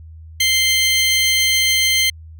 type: tone pair together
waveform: 30% pulse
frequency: 2093 / 3136 Hz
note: C7 / G7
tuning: 0 / 0 cents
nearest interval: perfect fifth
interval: 700 cents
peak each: -13 / -14 dBFS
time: 0.4-2.1 s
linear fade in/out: 5 ms
effects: added 80 Hz sine -35 dBFS peak until 2.39 s